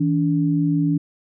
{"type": "tone pair together", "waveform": "sine", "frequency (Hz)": [161.3, 287.4], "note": ["E3", "D4"], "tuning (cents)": [-37, -37], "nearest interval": "minor seventh", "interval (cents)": 1000, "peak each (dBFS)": -19, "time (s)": [0, 0.98], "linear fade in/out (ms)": 10, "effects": []}